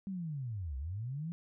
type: linear two-way sweep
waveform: sine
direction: down then up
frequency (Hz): 200 to 62.5 to 173.3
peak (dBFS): -36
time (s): 0.07-1.32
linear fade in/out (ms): 0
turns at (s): 0.77
effects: none